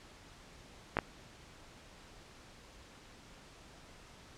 clicks, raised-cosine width 0.5 ms, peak -15 / -14 dBFS, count 2, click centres 0.969 / 0.988 s, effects pink hiss -56 dBFS RMS until 4.37 s + low-pass 7000 Hz 12 dB/octave

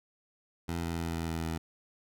15% pulse tone with pitch steps, 84.5 / 83.87 / 83.24 / 82.62 / 82 / 81.39 Hz, E2 / E2 / E2 / E2 / E2 / E2, +43 / +30 / +17 / +4 / -9 / -21 cents, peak -26 dBFS, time 0.68-1.58 s, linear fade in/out 10 ms, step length 150 ms, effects none

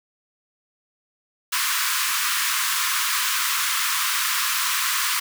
pink high-pass noise, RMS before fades -23 dBFS, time 1.52-5.2 s, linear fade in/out 10 ms, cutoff 1000 Hz, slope 96 dB/octave, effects none

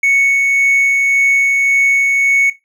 triangle tone with tremolo, 2217 Hz, C#7, in tune, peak -6 dBFS, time 0.03-2.5 s, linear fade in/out 5 ms, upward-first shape sine, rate 1.8 Hz, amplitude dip 25%, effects noise-tail reverb RT60 0.2 s tail -17 dB re dry + tanh soft clip ceiling -2 dBFS

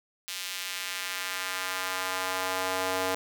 square tone with high-pass filter sweep, 93.2 Hz, F#2, 13 cents sharp, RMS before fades -32 dBFS, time 0.28-3.15 s, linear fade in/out 0 ms, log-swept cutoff 3100 to 540 Hz, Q 1, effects none

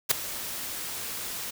white noise with ADSR envelope, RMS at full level -18 dBFS, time 0.09-1.51 s, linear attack 22 ms, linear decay 6 ms, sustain -17 dB, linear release 13 ms, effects none

